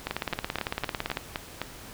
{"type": "two click trains", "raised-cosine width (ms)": 0.3, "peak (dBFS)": [-12, -13], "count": [20, 7], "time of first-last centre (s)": [[0.11, 1.171], [0.07, 1.616]], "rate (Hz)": [17.9, 3.88], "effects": ["pink hiss -45 dBFS RMS until 1.93 s"]}